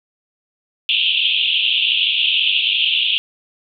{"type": "band-pass noise", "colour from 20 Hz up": "white", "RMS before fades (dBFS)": -17, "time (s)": [0.89, 3.18], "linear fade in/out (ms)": 0, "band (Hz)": [2600, 3500], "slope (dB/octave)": 96, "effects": []}